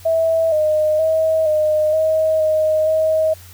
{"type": "tone with pitch steps", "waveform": "sine", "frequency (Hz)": [652, 615, 638, 614, 632, 623, 632], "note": ["E5", "D#5", "D#5", "D#5", "D#5", "D#5", "D#5"], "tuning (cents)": [-19, -20, 43, -23, 27, 2, 27], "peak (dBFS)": -13, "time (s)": [0.05, 3.34], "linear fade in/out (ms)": 10, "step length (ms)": 470, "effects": ["added 89 Hz sine -40 dBFS peak until 3.53 s", "white hiss -44 dBFS RMS until 3.53 s"]}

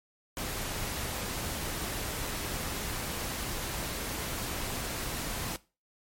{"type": "noise", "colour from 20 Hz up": "pink", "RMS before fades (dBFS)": -35, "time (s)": [0.37, 5.56], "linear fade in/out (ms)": 0, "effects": ["noise-tail reverb RT60 0.3 s tail -19 dB re dry", "MP3 64 kbps"]}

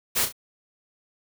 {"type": "noise with echo", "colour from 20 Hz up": "white", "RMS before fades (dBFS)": -23, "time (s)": [0.15, 0.26], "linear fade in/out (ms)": 20, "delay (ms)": 33, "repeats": 2, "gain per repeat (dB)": -8, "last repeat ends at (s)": 0.326, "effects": []}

